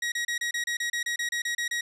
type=tone bursts; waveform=sawtooth; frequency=1900 Hz; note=A#6; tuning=33 cents sharp; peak=-23 dBFS; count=14; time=0.02-1.81 s; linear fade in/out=5 ms; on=100 ms; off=30 ms; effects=low-pass 9000 Hz 12 dB/octave

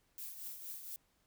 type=noise with tremolo; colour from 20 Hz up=violet; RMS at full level=-44 dBFS; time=0.18-0.96 s; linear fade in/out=0 ms; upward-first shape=triangle; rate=4.3 Hz; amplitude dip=60%; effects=pink hiss -75 dBFS RMS until 1.26 s

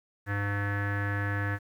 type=tone with low-pass filter; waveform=square; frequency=101.2 Hz; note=G#2; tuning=44 cents flat; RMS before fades=-30 dBFS; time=0.26-1.59 s; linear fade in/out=50 ms; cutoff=1700 Hz; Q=8.6; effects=10-bit

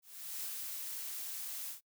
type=noise with ADSR envelope; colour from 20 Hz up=blue; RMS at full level=-40 dBFS; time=0.02-1.81 s; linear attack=410 ms; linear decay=84 ms; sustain=-2 dB; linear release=120 ms; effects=noise-tail reverb RT60 0.1 s tail -25 dB re dry

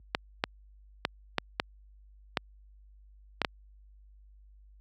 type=clicks; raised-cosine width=0.3 ms; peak=-9 dBFS; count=8; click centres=0.149 / 0.439 / 1.051 / 1.383 / 1.599 / 2.372 / 3.417 / 3.448 s; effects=added 50 Hz sine -41 dBFS peak until 4.8 s + high-pass 100 Hz 12 dB/octave

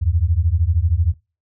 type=beating tone pair; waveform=sine; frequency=77.7 / 90.7 Hz; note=D#2 / F#2; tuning=-2 / -34 cents; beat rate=13 Hz; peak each=-17 dBFS; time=0.01-1.14 s; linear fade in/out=20 ms; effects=noise-tail reverb RT60 0.3 s tail -22 dB re dry

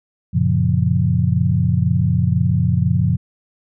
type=chord; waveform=sine; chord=Gb major seventh; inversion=none; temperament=equal; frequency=92.5 / 116.54 / 138.59 / 174.61 Hz; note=Gb2 / Bb2 / Db3 / F3; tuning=0 / 0 / 0 / 0 cents; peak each=-19 dBFS; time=0.33-3.17 s; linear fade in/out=20 ms; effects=none

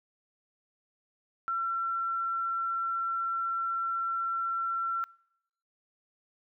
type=tone; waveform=sine; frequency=1354 Hz; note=E6; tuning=46 cents sharp; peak=-28 dBFS; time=1.48-5.04 s; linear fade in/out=0 ms; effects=noise-tail reverb RT60 0.8 s tail -25 dB re dry

